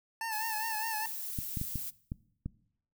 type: tone with vibrato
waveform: 25% pulse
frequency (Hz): 882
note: A5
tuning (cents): +4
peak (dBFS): -30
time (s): 0.21-1.06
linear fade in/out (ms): 2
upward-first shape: sine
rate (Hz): 4.9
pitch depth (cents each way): 62
type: noise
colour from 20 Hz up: violet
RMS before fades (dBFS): -39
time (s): 0.31-1.91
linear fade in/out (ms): 20
type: clicks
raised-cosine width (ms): 5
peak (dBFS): -23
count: 6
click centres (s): 1.388 / 1.572 / 1.614 / 1.757 / 2.119 / 2.46
effects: noise-tail reverb RT60 0.7 s tail -21 dB re dry